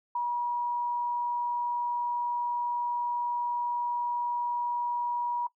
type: tone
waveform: sine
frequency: 962 Hz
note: B5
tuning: 46 cents flat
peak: -27 dBFS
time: 0.15-5.47 s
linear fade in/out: 5 ms
effects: noise-tail reverb RT60 0.1 s tail -20 dB re dry